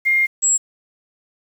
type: tone pair in turn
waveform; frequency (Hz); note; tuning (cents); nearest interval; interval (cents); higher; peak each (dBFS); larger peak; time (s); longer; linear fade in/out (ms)
sine; 2120 / 7651; C7 / A#8; +22 / +44; octave + minor seventh; 2222; second; -13; neither; 0.05-0.27 / 0.42-0.58; first; 20
effects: 7-bit